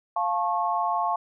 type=chord; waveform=sine; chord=F augmented; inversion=none; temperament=just; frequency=698.5 / 873.1 / 1091.3 Hz; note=F5 / A5 / C#6; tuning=0 / -14 / -27 cents; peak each=-27 dBFS; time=0.16-1.16 s; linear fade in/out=5 ms; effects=none